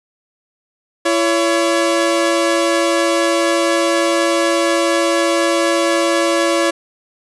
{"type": "tone pair together", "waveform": "sawtooth", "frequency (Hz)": [336.8, 562.7], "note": ["E4", "C#5"], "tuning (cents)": [37, 26], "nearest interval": "major sixth", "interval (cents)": 889, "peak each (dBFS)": -12, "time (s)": [1.05, 6.71], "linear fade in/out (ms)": 10, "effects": ["resampled to 24000 Hz", "8-bit"]}